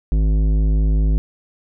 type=tone with tanh clipping; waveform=sine; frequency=52.4 Hz; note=G#1; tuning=16 cents sharp; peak=-15 dBFS; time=0.12-1.18 s; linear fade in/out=0 ms; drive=13 dB; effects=none